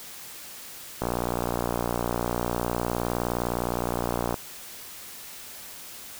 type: click train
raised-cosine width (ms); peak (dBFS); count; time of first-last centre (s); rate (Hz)
1; -12; 199; 1.02-4.342; 59.6
effects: white hiss -42 dBFS RMS until 6.19 s